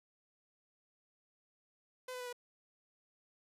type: tone with pitch steps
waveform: sawtooth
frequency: 508 / 501.3 / 494.7 / 488.2 Hz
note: B4 / B4 / B4 / B4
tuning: +49 / +26 / +3 / -20 cents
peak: -38 dBFS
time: 2.08-2.328 s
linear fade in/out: 5 ms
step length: 62 ms
effects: resampled to 32000 Hz